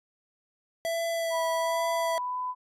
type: tone with vibrato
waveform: square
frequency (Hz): 662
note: E5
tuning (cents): +7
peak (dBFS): -28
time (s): 0.85-2.18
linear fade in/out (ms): 0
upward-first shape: sine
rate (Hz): 1.2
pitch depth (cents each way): 19
type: tone with pitch glide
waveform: sine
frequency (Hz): 982 to 1002.1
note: B5 to B5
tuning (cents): -10 to +25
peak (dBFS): -29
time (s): 1.3-2.55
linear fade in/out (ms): 50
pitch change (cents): +35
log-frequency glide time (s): 2.09-2.38
effects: resampled to 32000 Hz